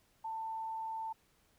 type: tone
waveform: sine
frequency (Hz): 891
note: A5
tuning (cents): +22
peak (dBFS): -37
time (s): 0.24-1.13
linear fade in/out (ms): 10
effects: pink hiss -71 dBFS RMS until 1.58 s